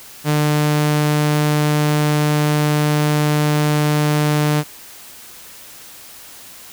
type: tone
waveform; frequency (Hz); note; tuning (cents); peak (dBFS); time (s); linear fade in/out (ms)
sawtooth; 149.7; D3; +33; -10; 0.24-4.64; 50
effects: white hiss -39 dBFS RMS until 6.72 s